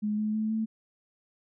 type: tone with pitch steps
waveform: sine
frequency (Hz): 210.5 / 213.8 / 217.2 / 220.6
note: G#3 / A3 / A3 / A3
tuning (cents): +24 / -49 / -22 / +5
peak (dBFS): -26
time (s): 0.02-0.66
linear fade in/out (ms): 20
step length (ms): 160
effects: none